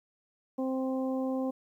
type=harmonic tone; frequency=261.8 Hz; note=C4; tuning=1 cent sharp; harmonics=1 / 2 / 3 / 4; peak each=-30 / -34 / -42 / -46 dBFS; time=0.58-1.51 s; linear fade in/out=10 ms; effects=11-bit